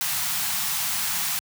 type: band-stop noise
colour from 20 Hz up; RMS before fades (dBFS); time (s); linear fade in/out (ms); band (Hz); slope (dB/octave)
white; -26; 0.01-1.39; 0; 220 to 710; 48
effects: high-pass 100 Hz 12 dB/octave